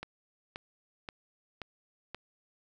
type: click train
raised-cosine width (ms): 0.3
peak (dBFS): -23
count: 5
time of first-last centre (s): 0.03-2.146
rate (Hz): 1.89
effects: none